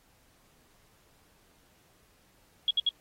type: tone bursts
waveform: sine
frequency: 3322 Hz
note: G#7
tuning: in tune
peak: -22 dBFS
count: 3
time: 2.68-2.891 s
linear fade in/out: 2 ms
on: 27 ms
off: 65 ms
effects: pink hiss -65 dBFS RMS until 3 s + AAC 48 kbps